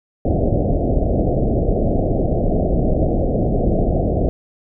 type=low-pass noise; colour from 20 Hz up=pink; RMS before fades=-17 dBFS; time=0.25-4.29 s; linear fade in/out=0 ms; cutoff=720 Hz; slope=96 dB/octave; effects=none